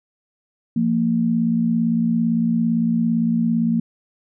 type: tone pair together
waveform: sine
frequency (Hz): 172.4 / 230.1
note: F3 / A#3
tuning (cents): -22 / -22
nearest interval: perfect fourth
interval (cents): 500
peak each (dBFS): -22 / -17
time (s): 0.76-3.8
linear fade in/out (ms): 5
effects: none